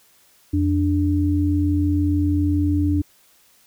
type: tone pair together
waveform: sine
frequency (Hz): 86.86 / 293.7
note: F2 / D4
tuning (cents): -9 / 0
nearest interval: octave + major sixth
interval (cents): 2109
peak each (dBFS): -19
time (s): 0.53-3.02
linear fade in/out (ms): 10
effects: white hiss -56 dBFS RMS until 3.66 s